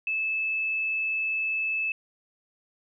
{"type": "tone", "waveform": "sine", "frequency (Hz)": 2615, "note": "E7", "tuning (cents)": -15, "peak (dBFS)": -25, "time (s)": [0.07, 1.92], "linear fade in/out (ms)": 2, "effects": []}